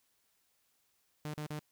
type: tone bursts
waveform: sawtooth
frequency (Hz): 150.9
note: D3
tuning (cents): +47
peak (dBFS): -34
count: 3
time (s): 1.25-1.592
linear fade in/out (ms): 0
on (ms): 88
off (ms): 39
effects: white hiss -75 dBFS RMS until 1.71 s